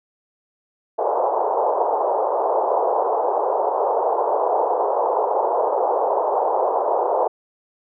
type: band-pass noise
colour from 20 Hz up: white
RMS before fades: -20 dBFS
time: 0.98-7.28 s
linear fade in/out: 10 ms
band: 410 to 940 Hz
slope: 48 dB/octave
effects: none